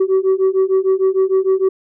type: beating tone pair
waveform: sine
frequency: 377.6 / 384.2 Hz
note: F#4 / G4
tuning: +35 / -35 cents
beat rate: 6.6 Hz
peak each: -13 dBFS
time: 0-1.69 s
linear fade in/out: 10 ms
effects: tanh soft clip ceiling -9 dBFS